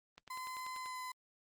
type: click train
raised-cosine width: 0.2 ms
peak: -34 dBFS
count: 8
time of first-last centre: 0.18-0.86 s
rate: 10.3 Hz
type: tone with pitch glide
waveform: 35% pulse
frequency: 1024 to 1014.6 Hz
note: C6 to B5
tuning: -38 to +46 cents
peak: -40 dBFS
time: 0.3-1.12 s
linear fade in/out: 5 ms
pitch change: -16 cents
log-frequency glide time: 0.79-0.99 s
effects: Opus 32 kbps